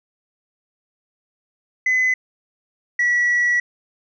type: tone pair in turn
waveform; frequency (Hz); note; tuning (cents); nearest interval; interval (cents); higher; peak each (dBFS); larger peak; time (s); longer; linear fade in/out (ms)
sine; 2025 / 1939.4; B6 / B6; +43 / -32; minor second; 75; first; -13; neither; 1.86-2.14 / 2.99-3.6; second; 5
effects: tanh soft clip ceiling -13 dBFS